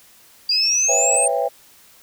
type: exponential sweep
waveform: sine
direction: up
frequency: 4731 to 8830 Hz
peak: -15 dBFS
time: 0.49-1.28 s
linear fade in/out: 5 ms
type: tone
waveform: triangle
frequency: 2593 Hz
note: E7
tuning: 29 cents flat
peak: -25 dBFS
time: 0.51-1.26 s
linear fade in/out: 10 ms
type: chord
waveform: sine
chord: C# half-diminished seventh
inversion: third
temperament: just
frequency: 498.9 / 554.4 / 665.2 / 798.3 Hz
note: B4 / C#5 / E5 / G5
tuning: +17 / 0 / +16 / +31 cents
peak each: -23 dBFS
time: 0.88-1.49 s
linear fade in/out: 20 ms
effects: tanh soft clip ceiling -6 dBFS + white hiss -50 dBFS RMS until 2.02 s